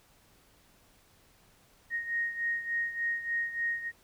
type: beating tone pair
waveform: sine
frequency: 1864.7 / 1868.1 Hz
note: A#6 / A#6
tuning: 0 / +3 cents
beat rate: 3.4 Hz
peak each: -31 / -36 dBFS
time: 1.9-3.92 s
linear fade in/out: 50 ms
effects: pink hiss -63 dBFS RMS until 4.03 s